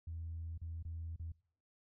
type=tone with dropouts; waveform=sine; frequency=82.41 Hz; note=E2; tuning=in tune; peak=-40 dBFS; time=0.07-1.32 s; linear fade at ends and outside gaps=5 ms; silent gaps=0.578-0.615 / 0.827-0.85 / 1.161-1.196 s; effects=noise-tail reverb RT60 0.6 s tail -24 dB re dry + tanh soft clip ceiling -36 dBFS